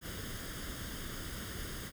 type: noise with comb filter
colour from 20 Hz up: pink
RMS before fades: -42 dBFS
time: 0.01-1.92 s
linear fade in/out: 50 ms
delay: 0.6 ms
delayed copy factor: +0.65
effects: none